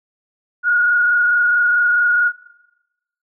sine tone with frequency modulation, 1441 Hz, F#6, 46 cents flat, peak -12 dBFS, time 0.63-2.32 s, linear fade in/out 50 ms, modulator 24.6 Hz, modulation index 1.2, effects noise-tail reverb RT60 1.0 s tail -22 dB re dry

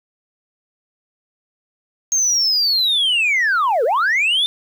sine linear two-way sweep, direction down then up, 6480 to 420 to 3609 Hz, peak -12 dBFS, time 2.12-4.46 s, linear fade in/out 0 ms, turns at 3.84 s, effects tanh soft clip ceiling -12 dBFS + 8-bit

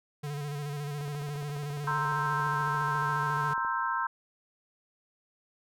square tone with vibrato, 145.2 Hz, D3, 19 cents flat, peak -34 dBFS, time 0.23-3.54 s, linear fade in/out 10 ms, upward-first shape square, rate 14 Hz, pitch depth 36 cents each way
click train, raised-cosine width 1 ms, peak -33 dBFS, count 39, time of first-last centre 1.01-3.649 s, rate 14.4 Hz
sine chord, C dominant seventh, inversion third, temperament equal, 932.3 / 1046.5 / 1318.5 / 1568 Hz, Bb5 / C6 / E6 / G6, 0 / 0 / 0 / 0 cents, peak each -33 / -32 / -34 / -34 dBFS, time 1.87-4.07 s, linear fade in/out 5 ms
effects none

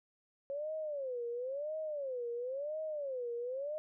sine tone with vibrato, 545 Hz, C#5, 29 cents flat, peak -36 dBFS, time 0.5-3.78 s, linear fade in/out 0 ms, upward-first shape sine, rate 0.97 Hz, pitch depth 250 cents each way, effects none

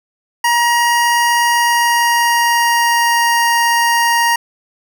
25% pulse tone with pitch glide, 948 to 938.2 Hz, A#5 to A#5, +29 to +11 cents, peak -7 dBFS, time 0.44-4.36 s, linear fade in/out 5 ms, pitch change -18 cents, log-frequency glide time 1.51-3.41 s, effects none

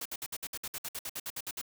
white noise bursts, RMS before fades -38 dBFS, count 16, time 0.01-1.615 s, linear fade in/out 5 ms, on 45 ms, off 59 ms, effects none

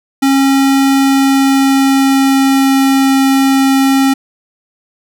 square tone with pitch glide, 272.1 to 269.8 Hz, C#4 to C#4, -32 to -47 cents, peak -8 dBFS, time 0.22-4.14 s, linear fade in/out 10 ms, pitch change -15 cents, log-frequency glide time 0.96-2.9 s, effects none

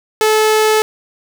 sawtooth tone, 433 Hz, A4, 28 cents flat, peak -6 dBFS, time 0.21-0.82 s, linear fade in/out 0 ms, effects none

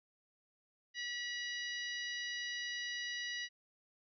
harmonic tone, 969 Hz, B5, 33 cents flat, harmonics 2 / 3 / 4 / 5 / 6, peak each -41 / -45 / -47 / -49 / -51 dBFS, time 0.94-3.49 s, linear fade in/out 50 ms, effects none

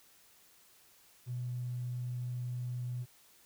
triangle tone, 123.47 Hz, B2, in tune, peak -31 dBFS, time 1.26-3.06 s, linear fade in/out 50 ms, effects tanh soft clip ceiling -33 dBFS + white hiss -63 dBFS RMS until 3.45 s

